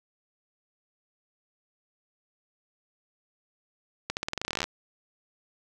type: accelerating click train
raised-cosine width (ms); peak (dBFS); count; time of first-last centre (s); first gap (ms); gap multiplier
0.2; -12; 18; 4.1-4.641; 69; 0.89
effects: none